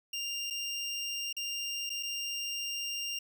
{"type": "tone with dropouts", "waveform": "25% pulse", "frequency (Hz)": 2794, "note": "F7", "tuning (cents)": 0, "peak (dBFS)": -30, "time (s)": [0.13, 3.19], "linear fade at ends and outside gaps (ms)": 5, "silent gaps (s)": [[0.502, 0.506], [1.328, 1.366], [1.895, 1.901], [2.028, 2.031]], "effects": []}